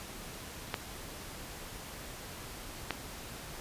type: clicks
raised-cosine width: 0.3 ms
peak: -15 dBFS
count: 2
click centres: 0.742 / 2.907 s
effects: pink hiss -45 dBFS RMS until 3.6 s + resampled to 32000 Hz